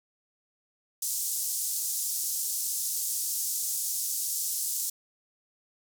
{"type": "band-pass noise", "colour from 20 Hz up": "pink", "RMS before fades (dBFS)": -31, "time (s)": [1.02, 4.9], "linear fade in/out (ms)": 5, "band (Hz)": [6100, 16000], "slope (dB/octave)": 24, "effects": []}